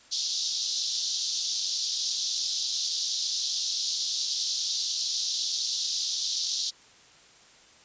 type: band-pass noise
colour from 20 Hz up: white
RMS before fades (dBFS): -30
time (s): 0.11-6.71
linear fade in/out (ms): 20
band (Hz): 3600 to 6100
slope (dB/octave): 48
effects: white hiss -55 dBFS RMS until 7.84 s + resampled to 16000 Hz